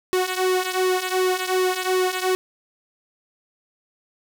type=tone with flanger; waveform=sawtooth; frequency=370 Hz; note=F#4; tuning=in tune; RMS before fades=-22 dBFS; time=0.13-2.35 s; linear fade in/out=0 ms; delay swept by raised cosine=1.4 to 2.9 ms; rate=2.7 Hz; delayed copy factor=-0.75; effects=none